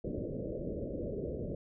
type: low-pass noise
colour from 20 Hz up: white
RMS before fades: -38 dBFS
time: 0.04-1.55 s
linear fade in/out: 5 ms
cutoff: 590 Hz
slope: 96 dB/octave
effects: none